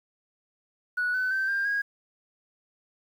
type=tone with pitch steps; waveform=sine; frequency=1470 / 1510.5 / 1552 / 1594.7 / 1638.6 Hz; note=F#6 / F#6 / G6 / G6 / G#6; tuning=-12 / +35 / -18 / +29 / -24 cents; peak=-23 dBFS; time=0.97-1.82 s; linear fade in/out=10 ms; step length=170 ms; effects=tanh soft clip ceiling -21 dBFS + 9-bit